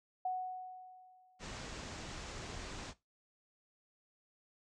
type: tone with exponential decay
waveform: sine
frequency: 740 Hz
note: F#5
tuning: in tune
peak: -32 dBFS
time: 0.25-1.59 s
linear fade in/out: 5 ms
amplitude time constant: 290 ms
type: low-pass noise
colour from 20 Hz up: pink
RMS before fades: -46 dBFS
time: 1.39-2.94 s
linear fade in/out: 50 ms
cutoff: 7800 Hz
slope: 48 dB/octave
effects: noise-tail reverb RT60 0.2 s tail -17 dB re dry